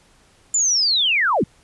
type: linear sweep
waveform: sine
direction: down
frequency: 7230 to 123.47 Hz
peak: -15 dBFS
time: 0.54-1.44 s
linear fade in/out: 5 ms
effects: pink hiss -55 dBFS RMS until 1.63 s + resampled to 24000 Hz